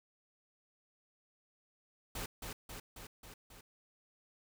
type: noise with echo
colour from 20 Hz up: pink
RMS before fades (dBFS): -41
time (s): 2.15-2.26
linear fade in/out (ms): 5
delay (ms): 270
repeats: 5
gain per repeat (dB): -3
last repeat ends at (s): 3.61
effects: none